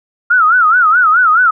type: tone with vibrato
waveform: sine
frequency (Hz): 1363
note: F6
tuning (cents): -43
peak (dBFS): -6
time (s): 0.3-1.51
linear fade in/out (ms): 10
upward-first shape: sine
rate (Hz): 4.7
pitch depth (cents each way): 170
effects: none